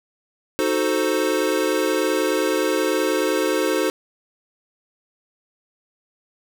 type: chord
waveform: square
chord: D# diminished seventh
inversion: none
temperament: equal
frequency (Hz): 311.1 / 370 / 440 / 523.3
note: D#4 / F#4 / A4 / C5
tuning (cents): 0 / 0 / 0 / 0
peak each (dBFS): -25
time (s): 0.59-3.9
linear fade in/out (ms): 0
effects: none